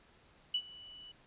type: tone with ADSR envelope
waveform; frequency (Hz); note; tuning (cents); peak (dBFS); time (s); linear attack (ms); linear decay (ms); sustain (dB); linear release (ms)
sine; 2960; F#7; 0; -28; 0.54-1.12; 6; 66; -21; 8
effects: pink hiss -64 dBFS RMS until 1.26 s + resampled to 8000 Hz